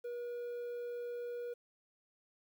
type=tone with quantisation; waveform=triangle; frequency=480.9 Hz; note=B4; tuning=46 cents flat; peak=-37 dBFS; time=0.04-1.54 s; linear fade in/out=10 ms; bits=11; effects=none